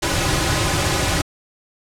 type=noise with comb filter; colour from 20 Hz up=pink; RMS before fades=-19 dBFS; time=0.02-1.22 s; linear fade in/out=10 ms; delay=4.4 ms; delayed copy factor=-0.6; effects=low-pass 9000 Hz 12 dB/octave